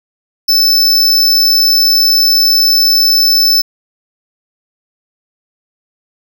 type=tone; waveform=square; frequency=5274 Hz; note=E8; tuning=in tune; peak=-7 dBFS; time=0.48-3.62 s; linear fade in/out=10 ms; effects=none